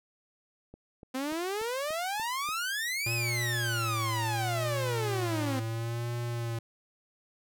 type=click train; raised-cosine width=2 ms; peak=-34 dBFS; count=7; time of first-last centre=0.74-2.489 s; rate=3.43 Hz
type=exponential two-way sweep; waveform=sawtooth; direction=up then down; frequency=253.4 to 2594 to 253.4 Hz; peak=-27 dBFS; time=1.14-5.6 s; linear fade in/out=10 ms; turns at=3.13 s
type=tone with vibrato; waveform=square; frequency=115.5 Hz; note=A#2; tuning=16 cents flat; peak=-32 dBFS; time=3.06-6.59 s; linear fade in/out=5 ms; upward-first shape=sine; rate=0.72 Hz; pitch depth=57 cents each way
effects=none